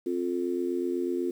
harmonic tone, 88.1 Hz, F2, 16 cents sharp, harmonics 3 / 4 / 5, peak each -32 / -28 / -37 dBFS, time 0.06-1.31 s, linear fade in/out 5 ms, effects 9-bit

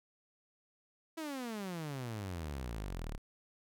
sawtooth exponential sweep, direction down, 331.5 to 33.99 Hz, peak -35 dBFS, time 1.17-3.18 s, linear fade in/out 10 ms, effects none

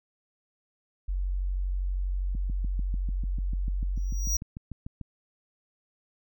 sine tone, 46.25 Hz, F#1, in tune, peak -26 dBFS, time 1.08-4.37 s, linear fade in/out 10 ms
click train, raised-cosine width 5 ms, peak -25 dBFS, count 19, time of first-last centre 2.35-5.013 s, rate 6.76 Hz
square tone with exponential growth, 5760 Hz, F#8, 47 cents flat, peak -24 dBFS, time 3.96-4.37 s, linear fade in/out 5 ms, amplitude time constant 89 ms
effects none

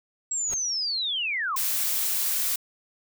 sine linear sweep, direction down, 7710 to 1018 Hz, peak -25 dBFS, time 0.31-1.56 s, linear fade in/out 5 ms
pink noise with exponential growth, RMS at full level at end -33 dBFS, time 0.44-0.54 s, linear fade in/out 2 ms, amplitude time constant 21 ms
blue noise, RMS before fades -26 dBFS, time 1.56-2.56 s, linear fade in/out 5 ms
effects none

